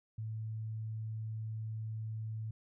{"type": "tone", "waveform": "sine", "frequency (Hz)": 110, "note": "A2", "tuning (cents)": 0, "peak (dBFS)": -37, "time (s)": [0.18, 2.51], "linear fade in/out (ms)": 5, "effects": []}